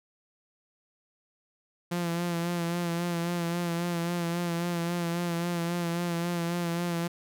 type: tone with vibrato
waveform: sawtooth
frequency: 171.7 Hz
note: F3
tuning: 29 cents flat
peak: -24 dBFS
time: 1.91-7.08 s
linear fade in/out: 10 ms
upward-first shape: sine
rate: 3.7 Hz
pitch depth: 35 cents each way
effects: none